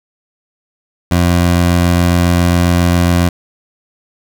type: tone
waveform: 20% pulse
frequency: 87.31 Hz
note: F2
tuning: in tune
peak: -4 dBFS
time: 1.11-3.29 s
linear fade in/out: 5 ms
effects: none